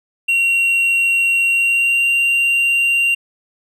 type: tone with pitch glide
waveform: triangle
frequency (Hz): 2747 to 2768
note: F7 to F7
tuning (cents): -29 to -16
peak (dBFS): -11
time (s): 0.28-3.15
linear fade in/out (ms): 10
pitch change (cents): +13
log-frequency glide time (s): 1.43-2.06
effects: none